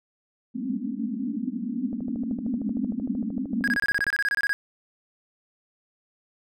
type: band-pass noise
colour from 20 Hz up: white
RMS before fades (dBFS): -29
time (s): 0.54-3.77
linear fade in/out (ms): 20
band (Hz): 200 to 280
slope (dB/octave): 96
type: click train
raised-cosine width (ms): 2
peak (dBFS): -26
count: 29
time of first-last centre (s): 1.93-4.067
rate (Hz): 13.1
type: tone bursts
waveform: triangle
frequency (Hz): 1646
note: G#6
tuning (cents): -16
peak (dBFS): -19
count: 15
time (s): 3.64-4.53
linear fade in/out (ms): 0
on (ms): 36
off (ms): 25
effects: none

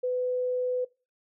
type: tone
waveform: sine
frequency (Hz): 501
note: B4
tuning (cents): +25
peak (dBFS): -25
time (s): 0.03-0.85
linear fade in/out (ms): 10
effects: noise-tail reverb RT60 0.3 s tail -22 dB re dry

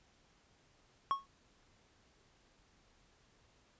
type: tone with exponential decay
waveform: triangle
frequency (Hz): 1098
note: C#6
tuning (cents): -17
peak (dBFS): -24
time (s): 1.11-1.26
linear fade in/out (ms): 0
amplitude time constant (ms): 31
effects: pink hiss -69 dBFS RMS until 3.79 s + resampled to 16000 Hz

